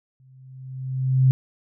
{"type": "tone with exponential growth", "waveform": "sine", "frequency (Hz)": 130.81, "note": "C3", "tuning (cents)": 0, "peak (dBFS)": -11, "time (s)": [0.2, 1.31], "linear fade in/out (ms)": 0, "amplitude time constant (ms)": 240, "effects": []}